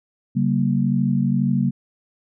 sine chord, G diminished, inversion second, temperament equal with one note detuned, 138.59 / 190.97 / 233.1 Hz, Db3 / G3 / Bb3, 0 / -45 / 0 cents, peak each -21 dBFS, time 0.35-1.71 s, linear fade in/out 20 ms, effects none

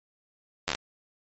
slowing click train, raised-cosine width 0.2 ms, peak -9 dBFS, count 6, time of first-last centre 0.68-0.75 s, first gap 11 ms, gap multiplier 1.12, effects MP3 32 kbps

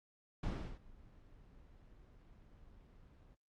brown noise with ADSR envelope, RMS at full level -36 dBFS, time 0.43-3.36 s, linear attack 6 ms, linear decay 350 ms, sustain -24 dB, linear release 30 ms, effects low-pass 5000 Hz 12 dB/octave + Opus 48 kbps

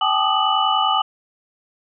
sine tone cluster, 777 / 858 / 1198 / 1248 / 2967 Hz, G5 / A5 / D6 / D#6 / F#7, -16 / -44 / +34 / +5 / +4 cents, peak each -22 dBFS, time 0.01-1.02 s, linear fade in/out 5 ms, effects none

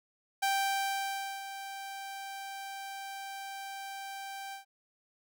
sawtooth tone with ADSR envelope, 784 Hz, G5, in tune, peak -23 dBFS, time 0.42-4.65 s, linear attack 12 ms, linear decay 980 ms, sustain -13 dB, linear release 120 ms, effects none

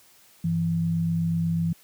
sine tone pair together, 98.7 / 166.8 Hz, G2 / E3, +12 / +21 cents, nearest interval major sixth, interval 909 cents, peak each -31 / -22 dBFS, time 0.44-1.73 s, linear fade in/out 5 ms, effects white hiss -56 dBFS RMS until 1.83 s + high-pass 60 Hz 12 dB/octave

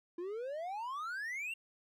triangle exponential sweep, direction up, 336.1 to 2807 Hz, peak -36 dBFS, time 0.18-1.54 s, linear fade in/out 5 ms, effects none

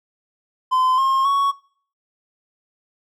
triangle tone with pitch steps, 1027 / 1069.4 / 1113.5 Hz, C6 / C6 / C#6, -33 / +37 / +7 cents, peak -13 dBFS, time 0.71-1.52 s, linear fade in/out 20 ms, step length 270 ms, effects noise-tail reverb RT60 0.5 s tail -21 dB re dry

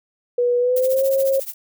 sine tone with pitch glide, 486.7 to 540 Hz, B4 to C#5, -25 to -45 cents, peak -15 dBFS, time 0.38-1.4 s, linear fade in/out 5 ms, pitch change +180 cents, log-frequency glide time 0.59-1.04 s
violet noise with tremolo, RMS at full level -27 dBFS, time 0.76-1.54 s, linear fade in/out 5 ms, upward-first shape triangle, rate 14 Hz, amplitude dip 95%
effects none

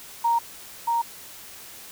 sine tone with echo, 932.3 Hz, A#5, in tune, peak -18 dBFS, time 0.24-0.39 s, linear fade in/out 10 ms, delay 630 ms, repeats 1, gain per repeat -2 dB, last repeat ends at 1.02 s, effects white hiss -43 dBFS RMS until 1.91 s

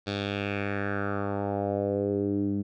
10% pulse tone with low-pass filter sweep, 100.6 Hz, G2, 45 cents sharp, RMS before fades -29 dBFS, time 0.06-2.63 s, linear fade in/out 20 ms, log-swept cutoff 4200 to 240 Hz, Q 3.2, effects none

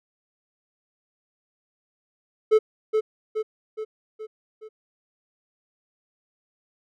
triangle tone with echo, 434.1 Hz, A4, 23 cents flat, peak -11 dBFS, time 2.51-2.59 s, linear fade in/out 20 ms, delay 420 ms, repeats 5, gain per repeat -5 dB, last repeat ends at 4.69 s, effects none

